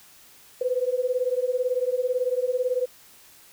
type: beating tone pair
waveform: sine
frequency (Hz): 493.9 / 511.9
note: B4 / C5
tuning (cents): 0 / -38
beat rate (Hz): 18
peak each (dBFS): -25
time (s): 0.61-2.86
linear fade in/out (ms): 5
effects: white hiss -52 dBFS RMS until 3.52 s